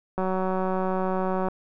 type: click train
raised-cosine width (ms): 1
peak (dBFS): -14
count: 245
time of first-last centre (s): 0.18-1.485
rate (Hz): 187
effects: none